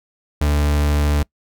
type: tone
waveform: 40% pulse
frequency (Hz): 73.42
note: D2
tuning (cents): 0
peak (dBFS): -14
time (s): 0.41-1.23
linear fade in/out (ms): 5
effects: noise-tail reverb RT60 0.1 s tail -24 dB re dry